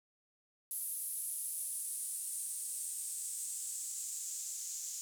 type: noise with band-pass filter sweep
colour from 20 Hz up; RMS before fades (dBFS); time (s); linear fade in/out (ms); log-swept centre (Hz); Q
blue; -41; 0.71-5.01; 0; 11000 to 6800; 4.1
effects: none